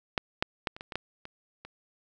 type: clicks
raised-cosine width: 0.3 ms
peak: -10 / -9 / -12 / -27 / -23 / -22 / -14 / -26 / -27 dBFS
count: 9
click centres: 0.178 / 0.425 / 0.672 / 0.765 / 0.809 / 0.922 / 0.956 / 1.254 / 1.65 s
effects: none